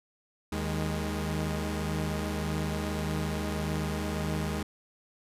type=tone cluster; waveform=sawtooth; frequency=77.4 / 156.5 / 205.9 Hz; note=D#2 / D#3 / G#3; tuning=-9 / +10 / -15 cents; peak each=-30 dBFS; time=0.52-4.63 s; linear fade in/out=5 ms; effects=resampled to 32000 Hz